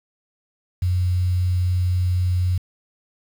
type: tone with quantisation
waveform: sine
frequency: 90.4 Hz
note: F#2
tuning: 40 cents flat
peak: -17 dBFS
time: 0.82-2.58 s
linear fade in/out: 5 ms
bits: 7
effects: none